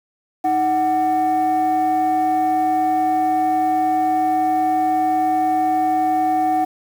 sine tone pair together, 313 / 744.9 Hz, D#4 / F#5, +10 / +11 cents, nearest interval octave + minor third, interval 1501 cents, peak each -20 / -14 dBFS, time 0.44-6.65 s, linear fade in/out 10 ms, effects tanh soft clip ceiling -12 dBFS + 7-bit

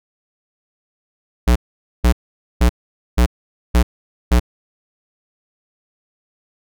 square tone bursts, 60.2 Hz, B1, 44 cents flat, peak -10 dBFS, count 6, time 1.47-4.398 s, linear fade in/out 10 ms, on 88 ms, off 480 ms, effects none

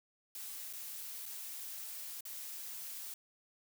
blue noise with dropouts, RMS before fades -45 dBFS, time 0.35-3.14 s, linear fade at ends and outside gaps 2 ms, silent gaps 0.729-0.734 / 1.257-1.261 / 2.208-2.252 s, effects none

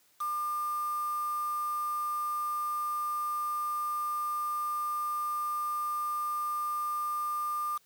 sine tone with quantisation, 1200 Hz, D6, 37 cents sharp, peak -30 dBFS, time 0.2-7.78 s, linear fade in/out 10 ms, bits 7, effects white hiss -66 dBFS RMS until 7.85 s + high-pass 80 Hz 12 dB/octave

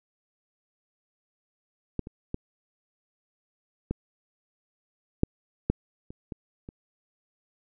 clicks, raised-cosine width 3 ms, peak -15 / -26 / -17 / -15 / -7 / -9 / -28 / -22 / -27 dBFS, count 9, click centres 1.993 / 2.071 / 2.344 / 3.91 / 5.234 / 5.7 / 6.105 / 6.322 / 6.689 s, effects none

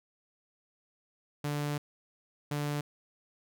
sawtooth tone bursts at uneven times, 146.5 Hz, D3, 4 cents flat, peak -27 dBFS, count 2, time 1.44-1.78 / 2.51-2.81 s, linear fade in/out 5 ms, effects none

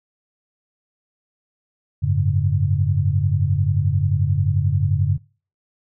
sine chord, F# suspended second, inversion none, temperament equal with one note detuned, 92.5 / 103.83 / 141.5 Hz, F#2 / G#2 / C#3, 0 / 0 / +36 cents, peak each -20 / -21 / -20 dBFS, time 2.02-5.18 s, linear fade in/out 20 ms, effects noise-tail reverb RT60 0.4 s tail -24 dB re dry

